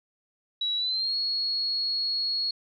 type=tone with pitch glide; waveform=sine; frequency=3900 to 4327 Hz; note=B7 to C#8; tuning=-23 to -43 cents; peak=-25 dBFS; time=0.61-2.51 s; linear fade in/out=5 ms; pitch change=+180 cents; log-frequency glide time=0.77-1.15 s; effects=none